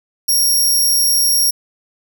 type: tone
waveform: 15% pulse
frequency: 5588 Hz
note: F8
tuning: in tune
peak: -6 dBFS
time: 0.28-1.51 s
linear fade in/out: 10 ms
effects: none